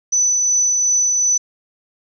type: tone with tremolo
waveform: sine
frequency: 5990 Hz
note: F#8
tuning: 20 cents sharp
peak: -12 dBFS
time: 0.12-1.38 s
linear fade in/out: 10 ms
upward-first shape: triangle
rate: 2.7 Hz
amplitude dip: 25%
effects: none